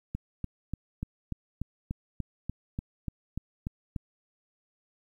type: click train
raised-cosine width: 5 ms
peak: -20 dBFS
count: 14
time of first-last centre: 0.15-3.962 s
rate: 3.41 Hz
effects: 10-bit